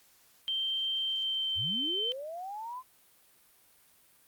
sine tone with pitch glide, 3136 to 3095 Hz, G7 to G7, 0 to -23 cents, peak -29 dBFS, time 0.48-2.12 s, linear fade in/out 0 ms, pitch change -23 cents, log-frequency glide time 0.98-1.78 s
sine linear sweep, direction up, 69 to 1046.5 Hz, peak -37 dBFS, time 1.55-2.83 s, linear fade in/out 50 ms
effects white hiss -63 dBFS RMS until 4.27 s + Opus 48 kbps

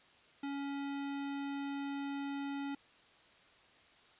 square tone, 280 Hz, C#4, 18 cents sharp, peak -38 dBFS, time 0.43-2.75 s, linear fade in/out 5 ms, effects white hiss -63 dBFS RMS until 4.19 s + resampled to 8000 Hz

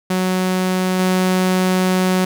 sawtooth tone with level steps, 185 Hz, F#3, in tune, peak -12 / -10 dBFS, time 0.1-2.25 s, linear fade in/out 5 ms, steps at 0.99 s, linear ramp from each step 2 ms, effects none

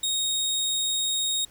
25% pulse tone, 3739 Hz, A#7, 4 cents sharp, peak -20 dBFS, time 0.03-1.45 s, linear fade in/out 5 ms, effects pink hiss -55 dBFS RMS until 1.5 s

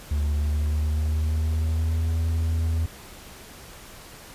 triangle tone with pitch glide, 73.42 to 81.46 Hz, D2 to E2, 0 to -20 cents, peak -19 dBFS, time 0.11-2.86 s, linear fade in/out 5 ms, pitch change +180 cents, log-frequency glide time 0.29-2.06 s, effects pink hiss -44 dBFS RMS until 4.34 s + resampled to 32000 Hz

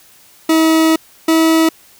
40% pulse tone pair in turn, 320.8 / 323 Hz, E4 / E4, -47 / -35 cents, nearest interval unison, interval 12 cents, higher second, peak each -8 dBFS, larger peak neither, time 0.49-0.96 / 1.28-1.69 s, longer first, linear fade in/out 5 ms, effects white hiss -46 dBFS RMS until 1.99 s

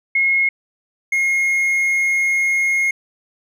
sine / triangle tone pair in turn, 2162 / 2150 Hz, C#7 / C7, -44 / +47 cents, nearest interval unison, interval 9 cents, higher first, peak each -13 dBFS, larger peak neither, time 0.15-0.49 / 1.12-2.91 s, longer second, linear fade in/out 5 ms, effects none

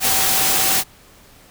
sine tone in noise, 768 Hz, G5, 36 cents flat, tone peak -28 dBFS, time 0-0.84 s, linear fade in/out 50 ms, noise white, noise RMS -17 dBFS, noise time 0-0.84 s, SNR -14 dB, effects pink hiss -48 dBFS RMS until 1.5 s

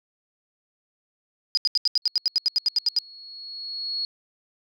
sine tone bursts, 4944 Hz, D#8, 12 cents flat, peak -17 dBFS, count 15, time 1.55-2.987 s, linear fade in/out 0 ms, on 23 ms, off 78 ms
sine tone with exponential growth, 4338 Hz, C#8, 38 cents flat, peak -24 dBFS, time 2.02-4.05 s, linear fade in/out 1 ms, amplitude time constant 440 ms
effects none

